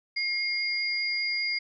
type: tone pair together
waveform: sine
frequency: 2140 / 4835 Hz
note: C7 / D8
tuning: +38 / +50 cents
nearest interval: octave + major second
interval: 1412 cents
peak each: -28 / -30 dBFS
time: 0.16-1.59 s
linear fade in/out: 10 ms
effects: none

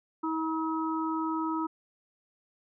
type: harmonic tone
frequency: 320 Hz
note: D#4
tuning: 49 cents sharp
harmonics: 1 / 3 / 4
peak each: -30 / -34 / -35 dBFS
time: 0.23-1.67 s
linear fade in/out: 10 ms
effects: none

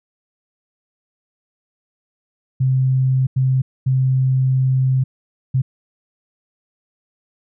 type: tone bursts at uneven times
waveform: sine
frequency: 130.81 Hz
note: C3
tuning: in tune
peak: -13 dBFS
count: 4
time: 2.6-3.27 / 3.36-3.62 / 3.86-5.04 / 5.54-5.62 s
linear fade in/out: 10 ms
effects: none

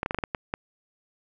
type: clicks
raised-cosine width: 0.5 ms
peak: -12 dBFS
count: 8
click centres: 0.031 / 0.061 / 0.109 / 0.146 / 0.187 / 0.238 / 0.348 / 0.539 s
effects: none

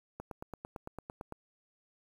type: click train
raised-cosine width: 1 ms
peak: -27 dBFS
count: 11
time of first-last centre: 0.2-1.324 s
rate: 8.9 Hz
effects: 9-bit

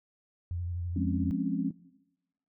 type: tone with vibrato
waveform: sine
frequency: 87.31 Hz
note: F2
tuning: in tune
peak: -31 dBFS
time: 0.51-1.31 s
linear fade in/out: 0 ms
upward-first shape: square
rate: 12 Hz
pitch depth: 31 cents each way
type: chord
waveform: sine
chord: Db major seventh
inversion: first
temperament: equal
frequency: 174.61 / 207.7 / 261.6 / 277.2 Hz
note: F3 / Ab3 / C4 / Db4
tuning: 0 / 0 / 0 / 0 cents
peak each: -33 dBFS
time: 0.96-1.71 s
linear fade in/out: 5 ms
effects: noise-tail reverb RT60 0.9 s tail -19 dB re dry

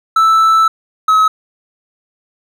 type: tone pair in turn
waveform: triangle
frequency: 1318.5 / 1281.7 Hz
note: E6 / E6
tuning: 0 / -49 cents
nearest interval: unison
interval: 49 cents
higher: first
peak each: -5 dBFS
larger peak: neither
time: 0.16-0.68 / 1.08-1.28 s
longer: first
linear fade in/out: 5 ms
effects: none

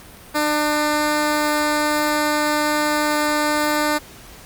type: tone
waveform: 10% pulse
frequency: 299.8 Hz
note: D4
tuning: 36 cents sharp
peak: -9 dBFS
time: 0.34-3.99 s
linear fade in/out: 20 ms
effects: pink hiss -42 dBFS RMS until 4.45 s + Opus 48 kbps

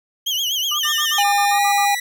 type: tone with vibrato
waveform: 35% pulse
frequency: 3100 Hz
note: G7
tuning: 20 cents flat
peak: -17 dBFS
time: 0.26-1.23 s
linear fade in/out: 10 ms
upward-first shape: triangle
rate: 8.1 Hz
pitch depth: 140 cents each way
type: tone bursts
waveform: sine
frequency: 1200 Hz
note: D6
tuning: 37 cents sharp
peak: -24 dBFS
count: 9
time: 0.71-1.856 s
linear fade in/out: 10 ms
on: 82 ms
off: 51 ms
type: tone with pitch glide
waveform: sawtooth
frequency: 1805 to 1957 Hz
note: A6 to B6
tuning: +44 to -16 cents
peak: -19 dBFS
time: 0.83-2 s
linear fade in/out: 5 ms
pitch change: +140 cents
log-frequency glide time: 1.48-1.64 s
type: tone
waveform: square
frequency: 811 Hz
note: G#5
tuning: 41 cents flat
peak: -16 dBFS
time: 1.18-1.95 s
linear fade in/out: 5 ms
effects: none

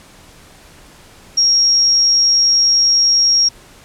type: tone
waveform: sine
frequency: 5590 Hz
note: F8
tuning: 1 cent sharp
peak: -9 dBFS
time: 1.37-3.49 s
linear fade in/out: 10 ms
effects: pink hiss -43 dBFS RMS until 3.84 s + low-pass 11000 Hz 12 dB/octave

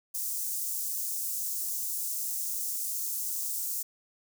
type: high-pass noise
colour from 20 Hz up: white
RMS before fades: -33 dBFS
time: 0.14-3.83 s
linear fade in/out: 10 ms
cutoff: 6300 Hz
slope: 24 dB/octave
effects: none

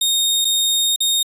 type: tone with dropouts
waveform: sawtooth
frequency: 3701 Hz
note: A#7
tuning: 13 cents flat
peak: -12 dBFS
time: 0.01-1.23 s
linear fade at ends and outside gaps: 5 ms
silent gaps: 0.447-0.451 / 0.961-1.004 s
effects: resampled to 32000 Hz

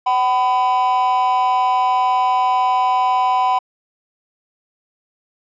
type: tone pair together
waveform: triangle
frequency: 759 / 1000.9 Hz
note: F#5 / B5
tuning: +44 / +23 cents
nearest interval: perfect fourth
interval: 479 cents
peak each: -13 dBFS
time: 0.06-3.59 s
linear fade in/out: 10 ms
effects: tanh soft clip ceiling -9 dBFS + resampled to 16000 Hz

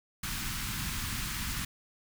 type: band-stop noise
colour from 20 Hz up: pink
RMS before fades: -35 dBFS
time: 0.23-1.65 s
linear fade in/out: 5 ms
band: 250 to 1100 Hz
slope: 24 dB/octave
effects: none

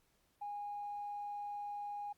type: tone with tanh clipping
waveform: triangle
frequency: 821 Hz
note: G#5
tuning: 20 cents flat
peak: -40 dBFS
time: 0.41-2.13 s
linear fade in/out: 10 ms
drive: 4 dB
effects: pink hiss -75 dBFS RMS until 2.17 s + Opus 48 kbps

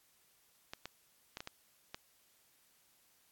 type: clicks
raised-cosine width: 0.2 ms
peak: -25 dBFS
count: 6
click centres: 0.735 / 0.856 / 1.371 / 1.405 / 1.474 / 1.945 s
effects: white hiss -70 dBFS RMS until 3.31 s + AAC 64 kbps

